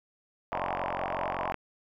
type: band-pass noise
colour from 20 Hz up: pink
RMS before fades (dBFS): -34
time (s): 0.52-1.52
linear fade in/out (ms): 0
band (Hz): 560 to 1100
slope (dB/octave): 96
type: click train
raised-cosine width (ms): 0.5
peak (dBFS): -17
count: 47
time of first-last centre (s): 0.53-1.543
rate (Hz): 45.4
effects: none